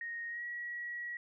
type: tone with pitch glide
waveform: sine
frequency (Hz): 1864.7 to 1918.2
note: A#6 to A#6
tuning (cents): 0 to +49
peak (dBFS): -38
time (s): 0.01-1.17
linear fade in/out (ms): 2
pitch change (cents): +49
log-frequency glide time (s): 0.29-0.44
effects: none

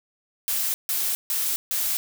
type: noise bursts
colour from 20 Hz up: blue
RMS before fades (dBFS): -25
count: 4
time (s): 0.48-1.97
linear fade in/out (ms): 0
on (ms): 260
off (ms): 150
effects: none

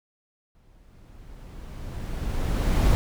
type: noise with exponential growth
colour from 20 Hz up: brown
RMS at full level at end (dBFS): -17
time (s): 0.55-2.95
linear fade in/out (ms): 0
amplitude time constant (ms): 520
effects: none

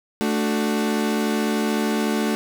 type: chord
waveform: 35% pulse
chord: D major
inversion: second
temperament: equal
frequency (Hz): 220 / 293.7 / 370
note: A3 / D4 / F#4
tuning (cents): 0 / 0 / 0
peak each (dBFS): -20 / -25 / -26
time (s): 0.21-2.35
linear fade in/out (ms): 0
effects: none

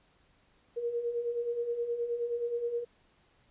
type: beating tone pair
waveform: sine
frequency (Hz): 466.2 / 475.7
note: A#4 / A#4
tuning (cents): 0 / +35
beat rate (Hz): 9.5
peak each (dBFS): -38 / -31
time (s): 0.76-2.85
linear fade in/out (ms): 20
effects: pink hiss -67 dBFS RMS until 3.5 s + resampled to 8000 Hz

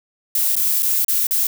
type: noise with dropouts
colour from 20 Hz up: violet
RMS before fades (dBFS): -18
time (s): 0.35-1.47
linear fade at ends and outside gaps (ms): 2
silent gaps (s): 0.555-0.565 / 0.824-0.829 / 1.047-1.082 / 1.269-1.309
effects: none

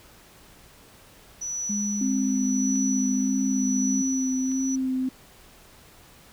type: tone with tremolo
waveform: sine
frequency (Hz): 5920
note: F#8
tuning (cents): 0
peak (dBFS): -27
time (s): 1.41-4.76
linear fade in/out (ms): 10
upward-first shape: sine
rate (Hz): 0.9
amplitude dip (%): 50
type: tone with pitch glide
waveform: sine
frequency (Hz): 206.4 to 204.5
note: G#3 to G#3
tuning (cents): -10 to -26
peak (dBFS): -26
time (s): 1.69-4.02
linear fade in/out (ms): 10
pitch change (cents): -16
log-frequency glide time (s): 1.84-3.67
type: tone with vibrato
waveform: sine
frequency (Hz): 261.6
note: C4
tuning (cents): 0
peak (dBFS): -23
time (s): 2.01-5.09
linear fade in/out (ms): 5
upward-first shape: sine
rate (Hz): 1.6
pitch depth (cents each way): 20
type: clicks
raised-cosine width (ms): 0.2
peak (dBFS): -31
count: 2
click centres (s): 2.757 / 4.517
effects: pink hiss -52 dBFS RMS until 6.32 s

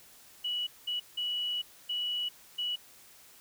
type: tone bursts at uneven times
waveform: sine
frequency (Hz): 2938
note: F#7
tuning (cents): -13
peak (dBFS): -30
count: 5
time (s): 0.44-0.67 / 0.87-1 / 1.17-1.62 / 1.89-2.29 / 2.58-2.76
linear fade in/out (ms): 10
effects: white hiss -56 dBFS RMS until 3.4 s

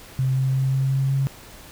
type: tone with pitch steps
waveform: sine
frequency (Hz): 131.3 / 132.21 / 133.13 / 134.06 / 134.99 / 135.93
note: C3 / C3 / C3 / C3 / C#3 / C#3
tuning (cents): +6 / +18 / +30 / +42 / -46 / -34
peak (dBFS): -18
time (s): 0.19-1.27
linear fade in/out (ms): 0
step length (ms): 180
effects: pink hiss -44 dBFS RMS until 1.71 s

